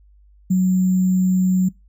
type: tone with sample-and-hold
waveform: sine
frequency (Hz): 184.9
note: F#3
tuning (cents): -1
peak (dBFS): -13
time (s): 0.5-1.69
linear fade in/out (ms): 10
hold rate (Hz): 7350
effects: noise-tail reverb RT60 0.2 s tail -23 dB re dry + added 50 Hz sine -48 dBFS peak until 1.88 s